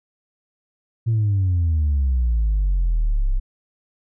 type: exponential sweep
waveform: sine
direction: down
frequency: 116.54 to 31.46 Hz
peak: -14 dBFS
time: 1.06-3.4 s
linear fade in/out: 20 ms
effects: tanh soft clip ceiling -14 dBFS